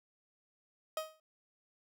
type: tone with exponential decay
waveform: 30% pulse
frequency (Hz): 629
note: D#5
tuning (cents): +19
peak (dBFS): -29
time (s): 0.97-1.2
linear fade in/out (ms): 2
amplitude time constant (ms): 48
effects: none